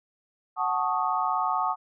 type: chord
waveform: sine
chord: D# half-diminished seventh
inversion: first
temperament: equal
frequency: 740 / 880 / 1108.7 / 1244.5 Hz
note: F#5 / A5 / C#6 / D#6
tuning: 0 / 0 / 0 / 0 cents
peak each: -29 dBFS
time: 0.56-1.76 s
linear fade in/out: 50 ms
effects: none